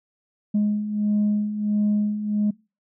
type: beating tone pair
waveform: sine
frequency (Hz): 207.7 / 209.2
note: G#3 / G#3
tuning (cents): 0 / +13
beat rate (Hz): 1.5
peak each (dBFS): -25 / -19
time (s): 0.54-2.51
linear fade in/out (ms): 10
effects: noise-tail reverb RT60 0.3 s tail -24 dB re dry + tanh soft clip ceiling -15 dBFS